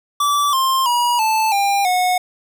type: tone with pitch steps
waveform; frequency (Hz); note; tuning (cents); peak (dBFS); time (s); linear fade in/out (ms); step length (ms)
square; 1158 / 1055.8 / 962.6 / 877.6 / 800.1 / 729.5; D6 / C6 / B5 / A5 / G5 / F#5; -25 / +15 / -45 / -5 / +35 / -25; -15; 0.2-2.18; 5; 330
effects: none

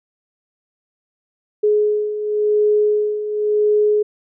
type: beating tone pair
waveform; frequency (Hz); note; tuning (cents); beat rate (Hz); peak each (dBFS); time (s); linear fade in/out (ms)
sine; 420 / 420.93; G#4 / G#4; +19 / +23; 0.93; -21 / -15; 1.63-4.03; 10
effects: none

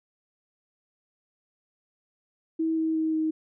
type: tone with pitch steps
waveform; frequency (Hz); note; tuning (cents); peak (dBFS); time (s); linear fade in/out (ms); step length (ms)
sine; 322.7 / 320.1 / 317.5 / 315; E4 / D#4 / D#4 / D#4; -37 / +49 / +35 / +21; -23; 2.59-3.31; 10; 180
effects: none

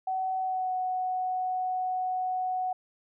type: tone with pitch glide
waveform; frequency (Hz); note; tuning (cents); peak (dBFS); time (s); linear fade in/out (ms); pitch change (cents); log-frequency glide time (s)
sine; 754 to 740.2; F#5 to F#5; +32 to 0; -27; 0.07-2.73; 5; -32; 0.39-0.73
effects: none

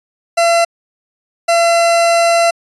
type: tone bursts at uneven times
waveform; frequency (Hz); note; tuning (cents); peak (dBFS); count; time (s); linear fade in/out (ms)
40% pulse; 678; E5; +49; -8; 2; 0.37-0.65 / 1.48-2.51; 10
effects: resampled to 24000 Hz

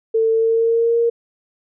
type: tone with pitch glide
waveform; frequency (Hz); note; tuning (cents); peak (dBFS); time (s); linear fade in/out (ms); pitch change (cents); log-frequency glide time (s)
sine; 448.1 to 466.6; A4 to A#4; +32 to +2; -13; 0.14-1.1; 10; +70; 0.32-0.98
effects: none

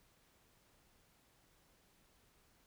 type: silence
effects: pink hiss -71 dBFS RMS until 2.66 s

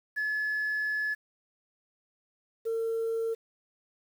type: tone pair in turn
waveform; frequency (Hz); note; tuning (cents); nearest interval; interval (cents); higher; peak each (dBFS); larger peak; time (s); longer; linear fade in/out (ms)
sine; 1713 / 453.7; A6 / A#4; -47 / -47; octave + major seventh; 2300; first; -26; neither; 0.16-1.15 / 2.65-3.35; first; 20
effects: tanh soft clip ceiling -25 dBFS + 9-bit

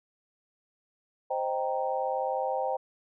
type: chord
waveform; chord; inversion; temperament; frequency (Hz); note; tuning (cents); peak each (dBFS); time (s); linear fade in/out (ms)
sine; C minor seventh; none; equal; 523.3 / 622.3 / 784 / 932.3; C5 / Eb5 / G5 / Bb5; 0 / 0 / 0 / 0; -31 / -35 / -31 / -36; 1.3-2.77; 10
effects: none

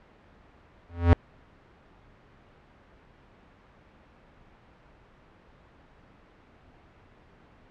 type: tone with exponential growth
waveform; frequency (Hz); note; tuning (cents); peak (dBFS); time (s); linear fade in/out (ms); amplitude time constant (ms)
square; 85.7; F2; -32; -11; 0.89-1.13; 0; 52
effects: pink hiss -56 dBFS RMS until 7.7 s + low-pass 2000 Hz 12 dB/octave

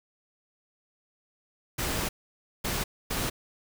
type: noise bursts at uneven times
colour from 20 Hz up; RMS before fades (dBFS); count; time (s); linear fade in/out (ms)
pink; -30; 3; 1.78-2.09 / 2.64-2.84 / 3.1-3.3; 10
effects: none

